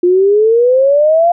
sine exponential sweep, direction up, 349 to 703 Hz, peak -6 dBFS, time 0.03-1.32 s, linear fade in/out 5 ms, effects none

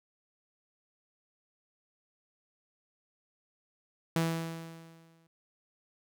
sawtooth tone with exponential decay, 164.5 Hz, E3, 3 cents flat, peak -21 dBFS, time 4.16-5.27 s, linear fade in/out 2 ms, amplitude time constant 240 ms, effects none

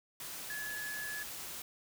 sine tone in noise, 1702 Hz, G#6, 42 cents sharp, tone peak -39 dBFS, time 0.5-1.23 s, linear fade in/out 2 ms, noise white, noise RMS -44 dBFS, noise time 0.2-1.62 s, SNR +2 dB, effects none

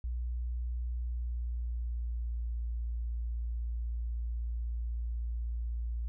sine tone with pitch glide, 60 to 58.09 Hz, B1 to A#1, -49 to -5 cents, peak -32 dBFS, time 0.04-6.08 s, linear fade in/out 0 ms, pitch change -56 cents, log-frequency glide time 0.94-2.52 s, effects none

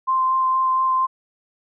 sine tone with vibrato, 1044 Hz, C6, 4 cents flat, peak -16 dBFS, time 0.07-1.07 s, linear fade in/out 20 ms, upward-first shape sine, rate 4.3 Hz, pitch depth 9 cents each way, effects none

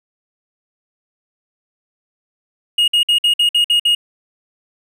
triangle tone bursts, 2868 Hz, F7, 45 cents sharp, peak -9 dBFS, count 8, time 2.78-3.95 s, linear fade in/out 5 ms, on 99 ms, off 54 ms, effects none

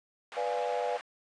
white band-pass noise, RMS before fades -45 dBFS, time 0.32-1.01 s, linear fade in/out 0 ms, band 560 to 2100 Hz, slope 12 dB/octave
sine chord, B diminished seventh, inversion none, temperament equal, 493.9 / 587.3 / 698.5 / 830.6 Hz, B4 / D5 / F5 / Ab5, 0 / 0 / 0 / 0 cents, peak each -33 / -35 / -35 / -35 dBFS, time 0.36-0.98 s, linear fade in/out 20 ms
effects resampled to 22050 Hz

